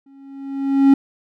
triangle tone with exponential growth, 274.1 Hz, C#4, 19 cents flat, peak -4 dBFS, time 0.06-0.94 s, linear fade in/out 5 ms, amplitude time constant 190 ms, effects none

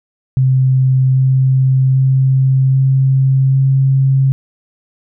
sine tone with pitch steps, 130.81 / 131.72 / 132.64 / 133.56 / 134.49 Hz, C3 / C3 / C3 / C3 / C3, 0 / +12 / +24 / +36 / +48 cents, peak -8 dBFS, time 0.37-4.32 s, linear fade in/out 0 ms, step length 790 ms, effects none

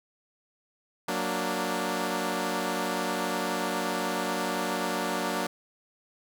10% pulse chord, Gb augmented, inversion none, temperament equal, 185 / 233.1 / 293.7 Hz, Gb3 / Bb3 / D4, 0 / 0 / 0 cents, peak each -24 dBFS, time 1.08-5.47 s, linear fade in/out 5 ms, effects none

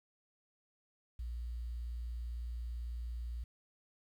sine tone, 59 Hz, A#1, 22 cents sharp, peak -38 dBFS, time 1.19-3.44 s, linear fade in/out 5 ms, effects 11-bit

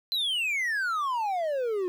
triangle exponential sweep, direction down, 4100 to 351.5 Hz, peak -24 dBFS, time 0.12-1.88 s, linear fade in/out 0 ms, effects 10-bit

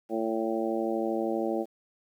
harmonic tone with a mistuned harmonic, 112.6 Hz, A2, 40 cents sharp, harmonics 2 / 3 / 4 / 5 / 6 / 7, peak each -34 / -30 / -35 / -33 / -38 / -37 dBFS, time 0.09-1.66 s, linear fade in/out 50 ms, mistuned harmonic 7, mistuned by -16 cents, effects 10-bit

